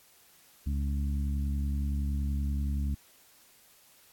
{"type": "harmonic tone", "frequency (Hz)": 70.6, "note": "C#2", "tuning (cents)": 32, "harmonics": [1, 2, 3, 4], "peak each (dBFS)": [-28, -39, -38, -45], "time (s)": [0.66, 2.95], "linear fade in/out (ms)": 10, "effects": ["white hiss -60 dBFS RMS until 4.12 s", "AAC 64 kbps"]}